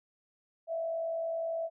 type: tone with frequency modulation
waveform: sine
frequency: 659.3 Hz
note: E5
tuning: in tune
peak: -31 dBFS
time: 0.67-1.7 s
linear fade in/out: 50 ms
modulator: 50.5 Hz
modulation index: 0.35
effects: none